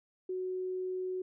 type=tone; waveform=sine; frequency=370 Hz; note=F#4; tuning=in tune; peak=-33 dBFS; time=0.29-1.22 s; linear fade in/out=5 ms; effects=none